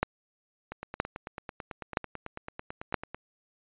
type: two click trains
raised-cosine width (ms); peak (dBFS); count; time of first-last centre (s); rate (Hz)
0.5; -9 / -22; 4 / 23; 0.03-2.943 / 0.72-3.146; 1.03 / 9.07
effects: resampled to 8000 Hz